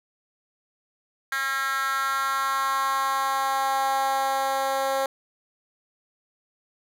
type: tone with high-pass filter sweep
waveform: 10% pulse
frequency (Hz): 270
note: C#4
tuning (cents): -45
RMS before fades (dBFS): -25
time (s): 1.32-5.06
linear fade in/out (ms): 2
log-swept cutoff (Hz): 1600 to 590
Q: 3.5
effects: none